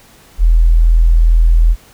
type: tone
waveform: sine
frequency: 41.2 Hz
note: E1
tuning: in tune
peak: -5 dBFS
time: 0.38-1.76 s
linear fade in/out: 50 ms
effects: pink hiss -44 dBFS RMS until 1.93 s